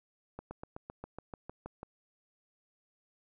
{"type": "slowing click train", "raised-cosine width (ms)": 1, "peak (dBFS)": -28, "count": 11, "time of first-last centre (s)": [0.39, 1.831], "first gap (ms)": 120, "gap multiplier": 1.04, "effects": []}